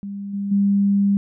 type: tone with level steps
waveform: sine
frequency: 200 Hz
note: G3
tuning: 35 cents sharp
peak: -27 / -22 / -14 dBFS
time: 0.03-1.17 s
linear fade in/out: 0 ms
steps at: 0.33 / 0.51 s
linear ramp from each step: 10 ms
effects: none